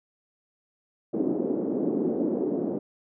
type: band-pass noise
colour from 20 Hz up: white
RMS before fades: -27 dBFS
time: 1.13-2.79 s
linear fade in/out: 10 ms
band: 230 to 390 Hz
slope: 24 dB/octave
effects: none